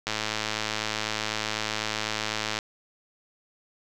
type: click train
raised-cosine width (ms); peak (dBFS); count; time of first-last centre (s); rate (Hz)
0.2; -10; 273; 0.07-2.589; 108
effects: none